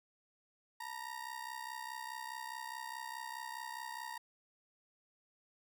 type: ring-modulated tone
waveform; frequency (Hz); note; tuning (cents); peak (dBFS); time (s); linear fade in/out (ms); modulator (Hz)
30% pulse; 932.3; A#5; 0; -37; 0.8-4.18; 5; 32.4
effects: none